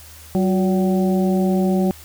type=harmonic tone with a mistuned harmonic; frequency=189.7 Hz; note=F#3; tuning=43 cents sharp; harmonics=1 / 2 / 3 / 4; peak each=-16 / -22 / -27 / -28 dBFS; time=0.35-1.91 s; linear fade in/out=0 ms; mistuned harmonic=2; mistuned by=-76 cents; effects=added 79 Hz sine -43 dBFS peak until 2.04 s + white hiss -43 dBFS RMS until 2.04 s